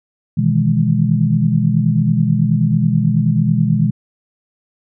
sine chord, E major seventh, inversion second, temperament equal, 123.47 / 155.56 / 164.81 / 207.7 Hz, B2 / D#3 / E3 / G#3, 0 / 0 / 0 / 0 cents, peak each -17 dBFS, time 0.37-3.91 s, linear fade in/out 10 ms, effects none

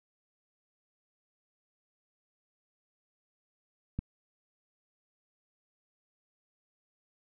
click, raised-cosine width 5 ms, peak -20 dBFS, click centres 3.99 s, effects none

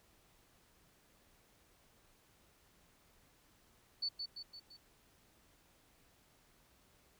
sine tone with echo, 4476 Hz, C#8, 16 cents sharp, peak -34 dBFS, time 4.02-4.09 s, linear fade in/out 10 ms, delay 170 ms, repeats 4, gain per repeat -5 dB, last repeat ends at 4.77 s, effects pink hiss -69 dBFS RMS until 7.19 s

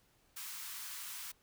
white high-pass noise, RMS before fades -45 dBFS, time 0.36-1.32 s, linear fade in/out 10 ms, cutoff 920 Hz, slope 48 dB/octave, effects pink hiss -71 dBFS RMS until 1.42 s

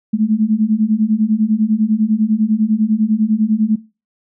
sine beating tone pair, 210.8 / 220.8 Hz, G#3 / A3, +26 / +6 cents, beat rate 10 Hz, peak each -15 dBFS, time 0.13-3.76 s, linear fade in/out 10 ms, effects noise-tail reverb RT60 0.3 s tail -20 dB re dry

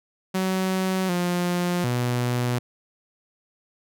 sawtooth tone with pitch steps, 187.9 / 176.8 / 122.6 Hz, F#3 / F3 / B2, +27 / +22 / -12 cents, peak -18 dBFS, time 0.34-2.59 s, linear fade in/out 10 ms, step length 750 ms, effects none

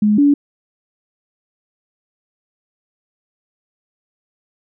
sine tone pair in turn, 209.9 / 286.5 Hz, G#3 / D4, +19 / -43 cents, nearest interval perfect fourth, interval 538 cents, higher second, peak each -10 / -8 dBFS, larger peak second, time 0.02-0.18 / 0.18-0.34 s, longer neither, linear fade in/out 5 ms, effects none

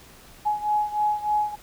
sine beating tone pair, 840 / 843.3 Hz, G#5 / G#5, +19 / +26 cents, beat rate 3.3 Hz, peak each -23 / -26 dBFS, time 0.45-1.56 s, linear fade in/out 20 ms, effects pink hiss -49 dBFS RMS until 1.62 s

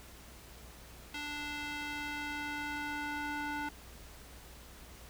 square tone with band-pass filter sweep, 293.7 Hz, D4, in tune, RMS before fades -39 dBFS, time 1.14-3.69 s, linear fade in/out 5 ms, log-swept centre 2800 to 1300 Hz, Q 1.2, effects added 60 Hz sine -54 dBFS peak until 5.09 s + pink hiss -54 dBFS RMS until 5.09 s

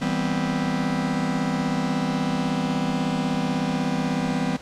45% pulse chord, C major seventh, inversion first, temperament just, 163.52 / 196.22 / 245.3 / 261.6 Hz, E3 / G3 / B3 / C4, -14 / +2 / -12 / 0 cents, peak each -28 dBFS, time 0.01-4.57 s, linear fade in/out 10 ms, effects pink hiss -43 dBFS RMS until 4.61 s + low-pass 6000 Hz 12 dB/octave

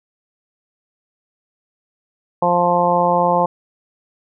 harmonic tone, 175.4 Hz, F3, 8 cents sharp, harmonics 1 / 2 / 3 / 4 / 5 / 6, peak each -23 / -26 / -18 / -20 / -17 / -21 dBFS, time 2.42-3.46 s, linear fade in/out 5 ms, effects none

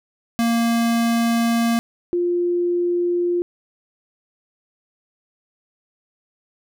square / sine tone pair in turn, 232.2 / 350.4 Hz, A#3 / F4, -7 / +6 cents, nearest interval perfect fifth, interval 713 cents, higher second, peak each -17 dBFS, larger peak neither, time 0.39-1.79 / 2.13-3.42 s, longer first, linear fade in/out 0 ms, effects none

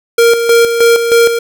square tone with tremolo, 466.2 Hz, A#4, in tune, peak -5 dBFS, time 0.18-1.39 s, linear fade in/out 5 ms, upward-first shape square, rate 3.2 Hz, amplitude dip 55%, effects none

